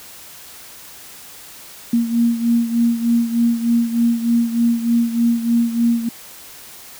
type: beating tone pair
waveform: sine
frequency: 233.1 / 236.4 Hz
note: A#3 / A#3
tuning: 0 / +24 cents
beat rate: 3.3 Hz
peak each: -15 / -20 dBFS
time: 1.93-6.09 s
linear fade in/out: 5 ms
effects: white hiss -39 dBFS RMS until 6.99 s